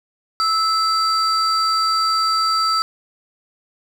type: tone pair together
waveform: sine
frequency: 1311 / 4675 Hz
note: E6 / D8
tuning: -10 / -9 cents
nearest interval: octave + minor seventh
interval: 2201 cents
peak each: -15 / -18 dBFS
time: 0.4-2.82 s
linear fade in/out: 0 ms
effects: tanh soft clip ceiling -12 dBFS + 7-bit